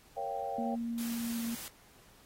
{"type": "chord", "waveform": "sine", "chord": "G half-diminished seventh", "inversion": "first", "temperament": "equal with one note detuned", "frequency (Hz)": [466.2, 554.4, 691.2, 784], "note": ["Bb4", "Db5", "F5", "G5"], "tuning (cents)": [0, 0, -18, 0], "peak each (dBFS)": [-43, -40, -40, -37], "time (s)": [0.16, 0.76], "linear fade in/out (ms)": 20}
{"type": "tone with pitch glide", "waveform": "sine", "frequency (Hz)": [233.1, 231.1], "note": ["A#3", "A#3"], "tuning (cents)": [0, -15], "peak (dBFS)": -33, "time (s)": [0.58, 1.55], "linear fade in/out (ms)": 5, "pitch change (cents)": -15, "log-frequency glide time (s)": [1.32, 1.39]}
{"type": "noise", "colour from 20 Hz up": "white", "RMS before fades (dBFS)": -44, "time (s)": [0.98, 1.68], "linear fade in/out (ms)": 0}
{"effects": ["pink hiss -61 dBFS RMS until 2.25 s", "AAC 48 kbps"]}